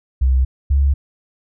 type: tone pair in turn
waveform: sine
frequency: 64.8 / 69.47 Hz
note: C2 / C#2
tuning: -16 / +4 cents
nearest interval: minor second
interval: 120 cents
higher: second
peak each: -11 dBFS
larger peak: neither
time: 0.21-0.45 / 0.7-0.94 s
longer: neither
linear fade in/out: 10 ms
effects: none